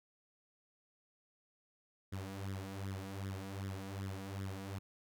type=tone with flanger; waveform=sawtooth; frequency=97.1 Hz; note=G2; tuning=16 cents flat; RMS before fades=-43 dBFS; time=2.12-4.79 s; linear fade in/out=10 ms; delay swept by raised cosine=0.56 to 4.26 ms; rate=2.6 Hz; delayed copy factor=+0.75; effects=none